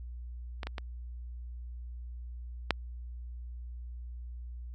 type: clicks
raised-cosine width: 0.3 ms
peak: -20 / -20 / -20 / -8 dBFS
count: 4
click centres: 0.632 / 0.67 / 0.782 / 2.707 s
effects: added 60 Hz sine -39 dBFS peak until 4.74 s + MP3 48 kbps